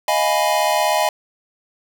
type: chord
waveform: square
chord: F half-diminished seventh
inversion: third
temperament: equal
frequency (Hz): 622.3 / 698.5 / 830.6 / 987.8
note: Eb5 / F5 / Ab5 / Cb6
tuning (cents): 0 / 0 / 0 / 0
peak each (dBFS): -21 / -23 / -21 / -23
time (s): 0.08-1.09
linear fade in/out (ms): 2
effects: none